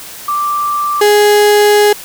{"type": "tone pair in turn", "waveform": ["sine", "35% pulse"], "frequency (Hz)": [1174.7, 415.3], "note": ["D6", "G#4"], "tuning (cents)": [0, 0], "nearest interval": "octave + tritone", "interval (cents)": 1800, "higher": "first", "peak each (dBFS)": [-12, -4], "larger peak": "second", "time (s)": [[0.28, 1.01], [1.01, 1.93]], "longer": "second", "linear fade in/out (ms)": 5, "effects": ["white hiss -30 dBFS RMS until 2.04 s"]}